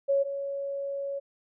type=tone pair in turn; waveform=sine; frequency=554.4 / 557 Hz; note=C#5 / C#5; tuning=0 / +8 cents; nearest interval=unison; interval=8 cents; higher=second; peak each=-21 / -30 dBFS; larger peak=first; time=0.08-0.24 / 0.24-1.2 s; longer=second; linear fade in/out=20 ms; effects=none